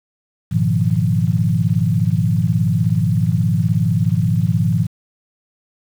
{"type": "chord", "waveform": "sine", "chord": "F half-diminished seventh", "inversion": "first", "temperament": "equal with one note detuned", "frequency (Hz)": [103.83, 120.37, 155.56, 174.61], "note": ["Ab2", "Cb3", "Eb3", "F3"], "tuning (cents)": [0, -44, 0, 0], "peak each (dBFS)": -19, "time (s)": [0.51, 4.87], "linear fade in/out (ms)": 20, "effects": ["7-bit"]}